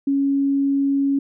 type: tone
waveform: sine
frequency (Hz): 277.2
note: C#4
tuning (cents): 0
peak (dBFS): -16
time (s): 0.07-1.19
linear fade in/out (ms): 5
effects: none